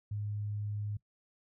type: tone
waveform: sine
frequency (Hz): 104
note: G#2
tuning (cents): +3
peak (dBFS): -34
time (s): 0.11-0.97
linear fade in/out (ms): 5
effects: noise-tail reverb RT60 0.1 s tail -20 dB re dry